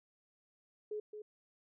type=tone with echo; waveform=sine; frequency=423.2 Hz; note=G#4; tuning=33 cents sharp; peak=-37 dBFS; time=0.91-1 s; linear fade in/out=5 ms; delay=220 ms; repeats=1; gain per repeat=-7 dB; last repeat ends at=1.22 s; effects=none